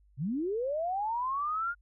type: linear sweep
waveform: sine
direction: up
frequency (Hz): 116.54 to 1437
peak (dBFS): -29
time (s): 0.17-1.75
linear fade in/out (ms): 50
effects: added 50 Hz sine -60 dBFS peak until 1.81 s